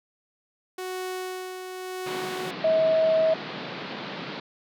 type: tone with tremolo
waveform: sawtooth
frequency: 370 Hz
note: F#4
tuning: in tune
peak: -26 dBFS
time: 0.78-2.51 s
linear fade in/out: 5 ms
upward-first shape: sine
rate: 0.87 Hz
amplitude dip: 45%
type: band-pass noise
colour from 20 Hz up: pink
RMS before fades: -36 dBFS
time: 2.06-4.4 s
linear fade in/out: 5 ms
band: 140 to 4500 Hz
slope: 48 dB/octave
type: tone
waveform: sine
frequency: 641 Hz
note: E5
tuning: 49 cents flat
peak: -18 dBFS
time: 2.64-3.34 s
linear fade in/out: 5 ms
effects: none